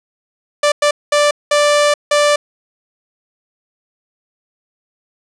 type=tone bursts at uneven times; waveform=sawtooth; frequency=587.3 Hz; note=D5; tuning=in tune; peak=-6 dBFS; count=5; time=0.63-0.72 / 0.82-0.91 / 1.12-1.31 / 1.51-1.94 / 2.11-2.36 s; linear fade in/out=5 ms; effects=resampled to 22050 Hz + 7-bit